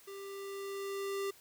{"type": "tone with level ramp", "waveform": "square", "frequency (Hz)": 394.9, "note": "G4", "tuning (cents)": 13, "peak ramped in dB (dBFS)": [-45, -34], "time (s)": [0.07, 1.31], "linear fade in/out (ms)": 10, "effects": ["white hiss -60 dBFS RMS until 1.4 s"]}